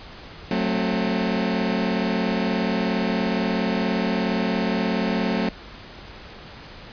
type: chord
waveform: sawtooth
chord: F# diminished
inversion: none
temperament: just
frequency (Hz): 185 / 222 / 266.4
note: F#3 / A3 / C4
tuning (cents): 0 / +16 / +31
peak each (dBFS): -21 / -20 / -24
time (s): 0.51-5.49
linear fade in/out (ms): 2
effects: pink hiss -41 dBFS RMS until 6.92 s + resampled to 11025 Hz